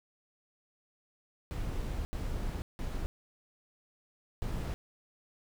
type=noise bursts at uneven times; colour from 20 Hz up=brown; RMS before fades=-35 dBFS; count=4; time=1.51-2.05 / 2.13-2.62 / 2.79-3.06 / 4.42-4.74 s; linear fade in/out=0 ms; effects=none